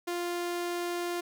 sawtooth tone, 349.2 Hz, F4, in tune, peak -27 dBFS, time 0.07-1.21 s, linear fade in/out 10 ms, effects none

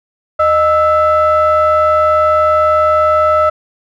triangle ring-modulated tone, 348.9 Hz, F4, 2 cents flat, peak -3 dBFS, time 0.39-3.5 s, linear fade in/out 10 ms, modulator 965 Hz, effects none

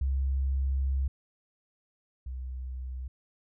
sine tone pair in turn, 67.1 / 63.87 Hz, C2 / C2, +44 / -41 cents, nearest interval minor second, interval 85 cents, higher first, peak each -25 / -34 dBFS, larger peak first, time 0.01-1.08 / 2.26-3.08 s, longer first, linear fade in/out 5 ms, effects none

